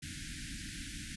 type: band-stop noise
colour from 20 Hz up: pink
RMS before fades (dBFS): -43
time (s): 0.02-1.16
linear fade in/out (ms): 10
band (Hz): 320 to 1500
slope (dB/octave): 96
effects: resampled to 24000 Hz